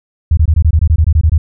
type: tone bursts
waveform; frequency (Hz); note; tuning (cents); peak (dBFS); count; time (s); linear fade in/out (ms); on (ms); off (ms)
sine; 78.8; D#2; +23; -5; 13; 0.31-1.38; 5; 62; 22
effects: none